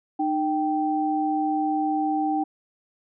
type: tone pair together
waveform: sine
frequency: 305.8 / 780 Hz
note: D#4 / G5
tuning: -30 / -9 cents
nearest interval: octave + major third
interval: 1621 cents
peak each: -24 dBFS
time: 0.19-2.44 s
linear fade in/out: 10 ms
effects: none